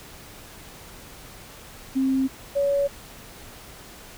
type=tone pair in turn; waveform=sine; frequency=265.5 / 562.6 Hz; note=C4 / C#5; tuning=+25 / +26 cents; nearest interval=octave + minor second; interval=1301 cents; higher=second; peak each=-19 dBFS; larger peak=neither; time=1.95-2.28 / 2.55-2.88 s; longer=neither; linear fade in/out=20 ms; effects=pink hiss -44 dBFS RMS until 4.17 s